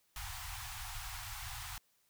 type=band-stop noise; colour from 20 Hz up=pink; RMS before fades=-44 dBFS; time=0.16-1.78 s; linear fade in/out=2 ms; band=120 to 730 Hz; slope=96 dB/octave; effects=white hiss -74 dBFS RMS until 2.09 s